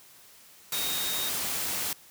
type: tone in noise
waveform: sine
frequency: 3729 Hz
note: A#7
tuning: in tune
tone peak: -33 dBFS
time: 0.73-1.29 s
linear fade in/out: 2 ms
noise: white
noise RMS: -31 dBFS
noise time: 0.72-1.93 s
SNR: -5 dB
effects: white hiss -54 dBFS RMS until 2.1 s + high-pass 60 Hz 12 dB/octave